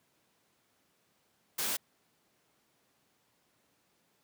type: noise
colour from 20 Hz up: white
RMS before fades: -33 dBFS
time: 1.58-1.77 s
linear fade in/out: 10 ms
effects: pink hiss -72 dBFS RMS until 4.23 s + high-pass 150 Hz 12 dB/octave